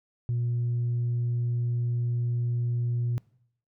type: tone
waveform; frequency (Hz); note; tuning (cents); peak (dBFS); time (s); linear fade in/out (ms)
sine; 120; B2; -49; -23; 0.29-3.18; 0
effects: noise-tail reverb RT60 0.7 s tail -24 dB re dry + tanh soft clip ceiling -22 dBFS